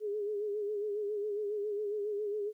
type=tone with vibrato; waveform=sine; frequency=415.3 Hz; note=G#4; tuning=in tune; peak=-32 dBFS; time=0-2.53 s; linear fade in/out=50 ms; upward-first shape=sine; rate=7.3 Hz; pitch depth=58 cents each way; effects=12-bit